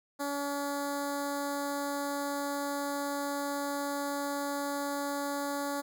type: tone with notch filter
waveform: 10% pulse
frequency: 283.9 Hz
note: C#4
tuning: 41 cents sharp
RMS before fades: -34 dBFS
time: 0.19-5.82 s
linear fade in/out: 20 ms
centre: 2600 Hz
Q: 0.64
effects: none